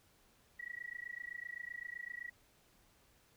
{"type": "tone with amplitude modulation", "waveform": "sine", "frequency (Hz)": 1927, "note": "B6", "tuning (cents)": -43, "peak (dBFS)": -39, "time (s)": [0.59, 2.3], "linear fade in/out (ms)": 10, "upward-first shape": "sine", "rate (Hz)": 27.8, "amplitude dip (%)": 100, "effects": ["pink hiss -69 dBFS RMS until 3.36 s"]}